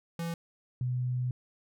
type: tone pair in turn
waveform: square / sine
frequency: 168 / 125.21 Hz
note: E3 / B2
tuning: +33 / +24 cents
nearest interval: perfect fourth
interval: 509 cents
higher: first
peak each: -33 / -28 dBFS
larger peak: second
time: 0.19-0.34 / 0.81-1.31 s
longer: second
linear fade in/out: 2 ms
effects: none